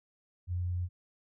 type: tone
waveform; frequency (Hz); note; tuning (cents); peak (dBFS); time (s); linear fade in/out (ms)
sine; 89; F2; +33; -30; 0.47-0.89; 50
effects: none